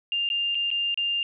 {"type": "tone with dropouts", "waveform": "sine", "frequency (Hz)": 2800, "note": "F7", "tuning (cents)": 4, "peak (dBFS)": -23, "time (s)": [0.12, 1.23], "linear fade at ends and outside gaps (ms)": 1, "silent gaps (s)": [[0.29, 0.301], [0.547, 0.552], [0.704, 0.713], [0.944, 0.975]], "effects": []}